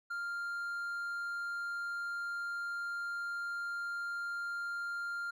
triangle tone, 1396.9 Hz, F6, in tune, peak -34 dBFS, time 0.1-5.31 s, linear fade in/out 10 ms, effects none

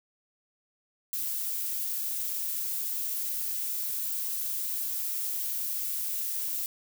violet noise, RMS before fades -32 dBFS, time 1.13-6.66 s, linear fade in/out 0 ms, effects none

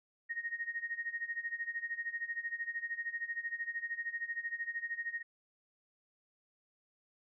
sine tone with tremolo, 1864.7 Hz, A#6, in tune, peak -33 dBFS, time 0.29-5.23 s, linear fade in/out 20 ms, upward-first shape sine, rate 13 Hz, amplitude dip 85%, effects none

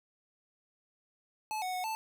square tone with pitch steps, 863 / 739 / 733 / 881 Hz, A5 / F#5 / F#5 / A5, -34 / -2 / -16 / +2 cents, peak -34 dBFS, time 1.51-1.95 s, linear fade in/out 0 ms, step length 110 ms, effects none

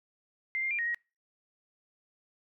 sine tone with pitch steps, 2091 / 2112 / 2383 / 1872 / 1892 Hz, C7 / C7 / D7 / A#6 / A#6, -2 / +16 / +25 / +7 / +25 cents, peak -29 dBFS, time 0.55-0.945 s, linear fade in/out 0 ms, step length 79 ms, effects noise-tail reverb RT60 0.3 s tail -26 dB re dry

